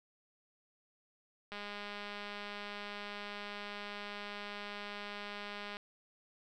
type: click train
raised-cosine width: 0.3 ms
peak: -28 dBFS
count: 872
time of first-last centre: 1.52-5.769 s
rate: 205 Hz
effects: none